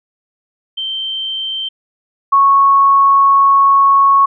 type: tone pair in turn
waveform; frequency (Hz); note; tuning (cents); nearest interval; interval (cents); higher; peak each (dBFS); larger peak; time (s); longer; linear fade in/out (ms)
sine; 3123 / 1104.1; G7 / C#6; -7 / -7; octave + tritone; 1800; first; -18 / -6; second; 0.77-1.69 / 2.32-4.26; second; 10
effects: none